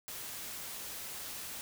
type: noise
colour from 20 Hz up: white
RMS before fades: -43 dBFS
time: 0.08-1.61 s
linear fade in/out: 0 ms
effects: none